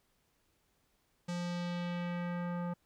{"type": "tone with low-pass filter sweep", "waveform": "square", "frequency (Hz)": 175, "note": "F3", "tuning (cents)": 4, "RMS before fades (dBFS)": -37, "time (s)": [1.28, 2.74], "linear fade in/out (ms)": 10, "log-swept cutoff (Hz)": [6900, 1100], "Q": 1.4, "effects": ["pink hiss -75 dBFS RMS until 2.85 s"]}